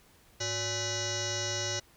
sine tone with frequency modulation, 2919 Hz, F#7, 24 cents flat, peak -30 dBFS, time 0.4-1.8 s, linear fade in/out 10 ms, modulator 469 Hz, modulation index 7.3, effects pink hiss -61 dBFS RMS until 1.96 s

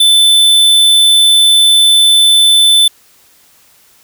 square tone, 3520 Hz, A7, in tune, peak -5 dBFS, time 0-2.88 s, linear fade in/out 5 ms, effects white hiss -47 dBFS RMS until 4.03 s

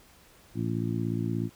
harmonic tone, 56.8 Hz, A#1, 44 cents flat, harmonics 2 / 3 / 4 / 5 / 6, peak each -31 / -33 / -34 / -35 / -36 dBFS, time 0.54-1.5 s, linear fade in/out 50 ms, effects pink hiss -57 dBFS RMS until 1.55 s

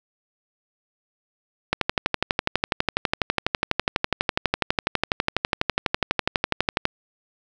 click train, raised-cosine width 0.3 ms, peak -3 dBFS, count 63, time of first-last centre 1.73-6.854 s, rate 12.1 Hz, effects none

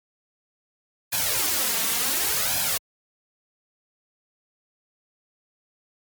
white noise with flanger, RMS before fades -24 dBFS, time 1.12-2.78 s, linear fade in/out 10 ms, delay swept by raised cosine 1.2 to 4.5 ms, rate 0.69 Hz, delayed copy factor +0.8, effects high-pass 60 Hz 12 dB/octave + MP3 96 kbps

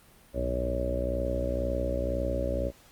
harmonic tone with a mistuned harmonic, 62 Hz, B1, 7 cents sharp, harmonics 1 / 2 / 3 / 4 / 5 / 6 / 7 / 8 / 9 / 10, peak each -31 / -39 / -42 / -38 / -38 / -41 / -42 / -41 / -31 / -40 dBFS, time 0.33-2.72 s, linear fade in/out 50 ms, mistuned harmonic 2, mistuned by -60 cents, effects pink hiss -57 dBFS RMS until 2.91 s + Opus 32 kbps

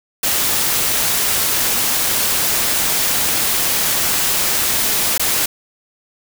white noise with dropouts, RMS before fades -17 dBFS, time 0.23-5.46 s, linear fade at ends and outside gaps 5 ms, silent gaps 5.179-5.195 s, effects none

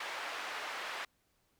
white band-pass noise, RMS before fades -41 dBFS, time 0-1.05 s, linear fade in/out 5 ms, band 660 to 2100 Hz, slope 12 dB/octave, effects pink hiss -75 dBFS RMS until 1.59 s

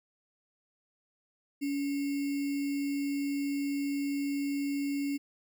sine tone with sample-and-hold, 282.3 Hz, C#4, 32 cents sharp, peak -29 dBFS, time 1.61-5.18 s, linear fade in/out 20 ms, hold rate 2450 Hz, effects none

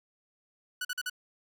sawtooth tone bursts, 1480 Hz, F#6, in tune, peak -28 dBFS, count 4, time 0.81-1.098 s, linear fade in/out 5 ms, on 39 ms, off 44 ms, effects none

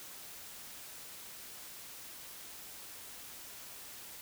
silence, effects white hiss -49 dBFS RMS until 4.21 s

